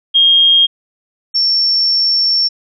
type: tone pair in turn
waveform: sine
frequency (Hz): 3236 / 5442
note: G#7 / F8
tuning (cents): -46 / -46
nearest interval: major sixth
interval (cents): 900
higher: second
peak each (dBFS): -6 / -10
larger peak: first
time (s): 0.14-0.67 / 1.34-2.49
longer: second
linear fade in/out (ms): 20
effects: none